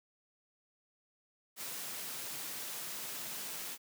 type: high-pass noise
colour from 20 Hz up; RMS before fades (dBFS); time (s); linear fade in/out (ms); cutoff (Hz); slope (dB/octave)
white; -42; 1.56-3.78; 50; 120; 48
effects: none